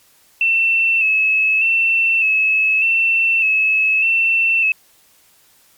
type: tone with vibrato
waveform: sine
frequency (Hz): 2637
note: E7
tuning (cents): 0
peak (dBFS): -12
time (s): 0.41-4.72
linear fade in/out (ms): 2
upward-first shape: square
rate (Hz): 0.83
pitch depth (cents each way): 33
effects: white hiss -53 dBFS RMS until 5.77 s + MP3 96 kbps